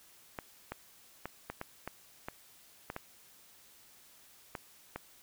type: clicks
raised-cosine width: 0.5 ms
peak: -23 dBFS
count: 11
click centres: 0.388 / 0.72 / 1.256 / 1.5 / 1.614 / 1.876 / 2.285 / 2.901 / 2.964 / 4.552 / 4.96 s
effects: white hiss -60 dBFS RMS until 5.22 s